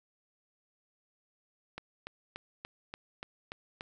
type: click train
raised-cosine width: 0.3 ms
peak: -24 dBFS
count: 8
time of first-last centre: 1.78-3.809 s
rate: 3.45 Hz
effects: none